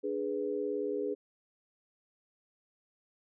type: chord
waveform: sine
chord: G# diminished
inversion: second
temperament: equal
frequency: 293.7 / 415.3 / 493.9 Hz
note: D4 / G#4 / B4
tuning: 0 / 0 / 0 cents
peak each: -38 / -33 / -37 dBFS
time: 0.03-1.15 s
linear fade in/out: 20 ms
effects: none